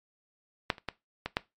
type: clicks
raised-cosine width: 0.3 ms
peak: -9 / -30 / -16 / -16 / -10 dBFS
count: 5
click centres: 0.702 / 0.782 / 0.887 / 1.26 / 1.369 s
effects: noise-tail reverb RT60 0.2 s tail -18 dB re dry + MP3 64 kbps